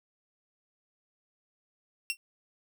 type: tone with exponential decay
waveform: sawtooth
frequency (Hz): 2730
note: F7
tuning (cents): -40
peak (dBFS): -21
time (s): 2.1-2.17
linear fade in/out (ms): 0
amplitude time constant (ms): 15
effects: none